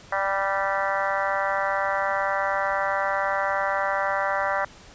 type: harmonic tone with a mistuned harmonic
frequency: 196 Hz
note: G3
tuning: in tune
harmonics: 3 / 4 / 5 / 6 / 7 / 8 / 9 / 10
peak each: -28 / -29 / -30 / -31 / -31 / -32 / -33 / -33 dBFS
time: 0.12-4.65 s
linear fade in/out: 5 ms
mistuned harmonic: 8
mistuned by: -27 cents
effects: pink hiss -48 dBFS RMS until 4.94 s + resampled to 16000 Hz